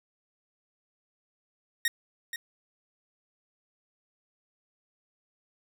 sawtooth tone with echo, 1864.7 Hz, A#6, in tune, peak -20 dBFS, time 1.85-1.88 s, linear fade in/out 2 ms, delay 480 ms, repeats 1, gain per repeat -10 dB, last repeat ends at 2.36 s, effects none

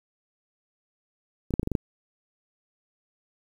clicks, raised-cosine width 3 ms, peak -20 / -10 / -9 / -16 / -13 / -14 / -10 dBFS, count 7, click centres 1.507 / 1.539 / 1.596 / 1.631 / 1.674 / 1.717 / 1.752 s, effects 8-bit

